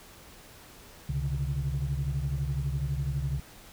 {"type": "tone cluster", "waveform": "sine", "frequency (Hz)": [67.4, 132.9, 144.9], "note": ["C#2", "C3", "D3"], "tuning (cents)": [-48, 27, -23], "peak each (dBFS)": -31, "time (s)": [1.09, 3.4], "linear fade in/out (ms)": 5, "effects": ["tanh soft clip ceiling -21 dBFS", "pink hiss -51 dBFS RMS until 3.72 s"]}